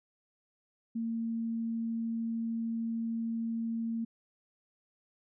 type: tone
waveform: sine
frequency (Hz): 228.3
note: A#3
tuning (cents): -36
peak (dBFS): -31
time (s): 0.95-4.05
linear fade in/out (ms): 10
effects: none